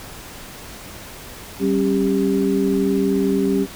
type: tone cluster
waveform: sine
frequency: 193.5 / 272.7 / 396.1 Hz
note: G3 / C#4 / G4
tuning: -22 / -28 / +18 cents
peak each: -20 dBFS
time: 1.59-3.67 s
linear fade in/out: 50 ms
effects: pink hiss -37 dBFS RMS until 3.75 s